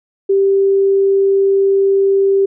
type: tone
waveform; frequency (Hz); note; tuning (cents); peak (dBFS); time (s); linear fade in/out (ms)
sine; 392; G4; 0; -9; 0.29-2.46; 10
effects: none